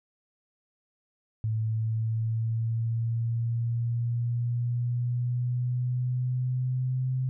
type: exponential sweep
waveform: sine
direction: up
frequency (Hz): 110 to 129.5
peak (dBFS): -25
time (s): 1.44-7.29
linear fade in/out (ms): 0
effects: none